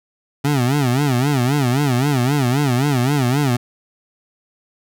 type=tone with vibrato; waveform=25% pulse; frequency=133.7 Hz; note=C3; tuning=38 cents sharp; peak=-11 dBFS; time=0.44-3.57 s; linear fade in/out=10 ms; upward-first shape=sine; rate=3.8 Hz; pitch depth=180 cents each way; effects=none